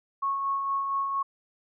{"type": "tone with tremolo", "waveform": "sine", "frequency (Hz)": 1100, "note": "C#6", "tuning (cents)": -14, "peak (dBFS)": -24, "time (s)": [0.22, 1.23], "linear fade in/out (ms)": 10, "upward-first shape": "sine", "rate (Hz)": 4.3, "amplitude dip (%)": 35, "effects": []}